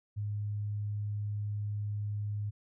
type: tone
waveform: sine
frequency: 103.83 Hz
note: G#2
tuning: in tune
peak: -32 dBFS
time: 0.16-2.51 s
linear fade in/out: 20 ms
effects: none